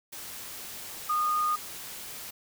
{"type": "tone in noise", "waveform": "sine", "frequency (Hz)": 1227, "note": "D#6", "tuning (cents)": -25, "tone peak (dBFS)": -24, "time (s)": [1.09, 1.56], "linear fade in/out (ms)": 10, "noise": "white", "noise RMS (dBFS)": -41, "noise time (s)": [0.12, 2.31], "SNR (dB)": 14, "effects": []}